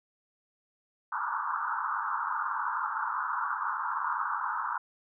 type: band-pass noise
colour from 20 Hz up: pink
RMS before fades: -32 dBFS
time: 1.12-4.78 s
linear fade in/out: 5 ms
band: 880 to 1500 Hz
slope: 96 dB/octave
effects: none